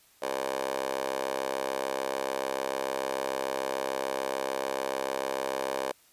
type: tone with high-pass filter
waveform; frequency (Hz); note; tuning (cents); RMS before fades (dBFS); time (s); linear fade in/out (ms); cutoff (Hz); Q
10% pulse; 66.8; C2; +36; -32; 0.22-5.92; 5; 590; 5.6
effects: white hiss -61 dBFS RMS until 6.12 s + resampled to 32000 Hz